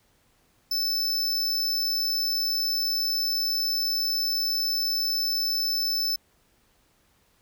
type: tone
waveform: square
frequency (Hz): 5274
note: E8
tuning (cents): 0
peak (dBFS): -24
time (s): 0.71-6.16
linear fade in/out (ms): 5
effects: pink hiss -65 dBFS RMS until 7.41 s